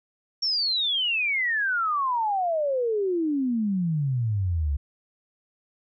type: exponential sweep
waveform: sine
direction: down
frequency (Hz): 5570 to 67.7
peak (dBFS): -22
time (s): 0.42-4.77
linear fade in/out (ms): 10
effects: none